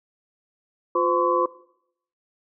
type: tone cluster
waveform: sine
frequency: 353 / 511 / 1027 / 1127 Hz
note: F4 / C5 / C6 / C#6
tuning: +19 / -41 / -33 / +28 cents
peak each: -24 dBFS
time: 0.95-1.46 s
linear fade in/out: 5 ms
effects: noise-tail reverb RT60 0.7 s tail -18 dB re dry